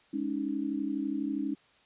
sine chord, Ab suspended fourth, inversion none, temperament equal with one note detuned, 207.7 / 278.9 / 311.1 Hz, Ab3 / Db4 / Eb4, 0 / +11 / 0 cents, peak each -37 / -32 / -34 dBFS, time 0.13-1.55 s, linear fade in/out 10 ms, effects white hiss -63 dBFS RMS until 1.85 s + resampled to 8000 Hz

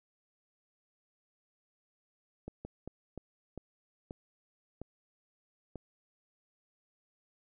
slowing click train, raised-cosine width 2 ms, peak -28 dBFS, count 8, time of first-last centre 2.48-5.757 s, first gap 170 ms, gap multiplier 1.33, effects none

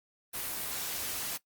white noise, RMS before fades -36 dBFS, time 0.33-1.38 s, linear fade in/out 20 ms, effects noise-tail reverb RT60 0.1 s tail -18 dB re dry + Opus 32 kbps

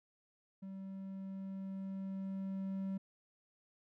triangle tone with level ramp, 192.7 Hz, G3, 29 cents flat, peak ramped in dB -42 to -34 dBFS, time 0.62-2.98 s, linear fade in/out 10 ms, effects none

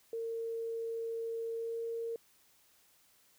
sine tone with pitch glide, 456.9 to 460.3 Hz, A#4 to A#4, -35 to -22 cents, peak -35 dBFS, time 0.13-2.16 s, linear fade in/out 2 ms, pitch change +13 cents, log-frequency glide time 1.54-1.81 s, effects white hiss -67 dBFS RMS until 3.38 s

